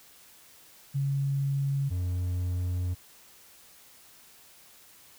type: tone pair in turn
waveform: sine / triangle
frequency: 138.59 / 89.52 Hz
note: C#3 / F2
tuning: 0 / +43 cents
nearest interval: minor sixth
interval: 757 cents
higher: first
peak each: -25 dBFS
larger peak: neither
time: 0.94-1.9 / 1.9-2.95 s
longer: second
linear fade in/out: 20 ms
effects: white hiss -55 dBFS RMS until 5.18 s